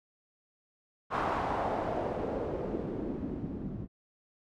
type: noise with low-pass filter sweep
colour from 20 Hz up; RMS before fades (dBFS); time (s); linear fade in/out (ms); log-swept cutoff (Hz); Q
white; -34; 1.1-3.88; 50; 1100 to 200; 2
effects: none